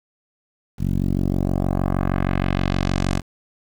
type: tone with low-pass filter sweep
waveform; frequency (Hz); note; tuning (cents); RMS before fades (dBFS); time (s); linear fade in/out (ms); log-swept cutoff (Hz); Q
10% pulse; 46.37; F#1; +5; -21; 0.78-3.22; 50; 180 to 9200; 1.1
effects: 7-bit